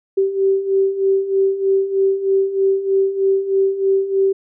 sine beating tone pair, 386.1 / 389.3 Hz, G4 / G4, -26 / -12 cents, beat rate 3.2 Hz, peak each -20 / -15 dBFS, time 0.17-4.33 s, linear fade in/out 10 ms, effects none

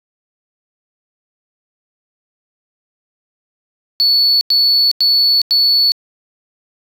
sine tone bursts, 4435 Hz, C#8, in tune, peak -7 dBFS, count 4, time 4-5.919 s, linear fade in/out 0 ms, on 410 ms, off 93 ms, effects tanh soft clip ceiling -7 dBFS

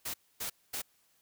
white noise bursts at uneven times, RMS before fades -37 dBFS, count 3, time 0.05-0.14 / 0.4-0.5 / 0.73-0.82 s, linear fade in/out 10 ms, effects white hiss -70 dBFS RMS until 1.21 s

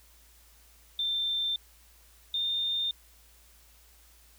sine tone pair in turn, 3573 / 3623 Hz, A7 / A7, +26 / +50 cents, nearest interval unison, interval 24 cents, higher second, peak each -27 dBFS, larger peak neither, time 0.99-1.56 / 2.34-2.91 s, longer neither, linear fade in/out 2 ms, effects added 57 Hz sine -59 dBFS peak until 4.38 s + white hiss -60 dBFS RMS until 4.38 s

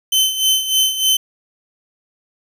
sawtooth tone with tremolo, 3067 Hz, G7, 38 cents flat, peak -8 dBFS, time 0.12-1.17 s, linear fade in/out 5 ms, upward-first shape sine, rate 3.3 Hz, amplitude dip 70%, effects none

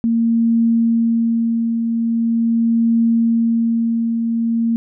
sine tone with tremolo, 230 Hz, A#3, 23 cents flat, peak -11 dBFS, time 0.04-4.76 s, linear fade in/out 0 ms, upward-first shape triangle, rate 0.42 Hz, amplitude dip 45%, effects none

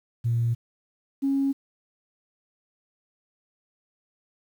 sine tone pair in turn, 117.1 / 274.3 Hz, A#2 / C#4, +8 / -18 cents, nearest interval octave + minor third, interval 1474 cents, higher second, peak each -20 dBFS, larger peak neither, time 0.24-0.55 / 1.22-1.53 s, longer neither, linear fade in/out 20 ms, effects tanh soft clip ceiling -16 dBFS + 9-bit

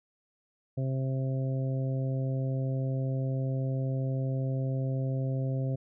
harmonic tone, 132.6 Hz, C3, 23 cents sharp, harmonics 1 / 2 / 3 / 4 / 5, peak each -28 / -38 / -43 / -40 / -45 dBFS, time 0.77-5.76 s, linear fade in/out 10 ms, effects none

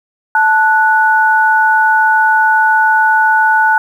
sine tone pair together, 876.4 / 1474 Hz, A5 / F#6, -7 / -7 cents, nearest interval major sixth, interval 900 cents, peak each -10 dBFS, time 0.35-3.78 s, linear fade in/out 2 ms, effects 7-bit

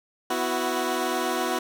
15% pulse chord, B suspended fourth, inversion none, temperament equal with one note detuned, 249.4 / 329.6 / 370 Hz, B3 / E4 / F#4, +17 / 0 / 0 cents, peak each -24 / -23 / -21 dBFS, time 0.3-1.59 s, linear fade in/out 5 ms, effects none

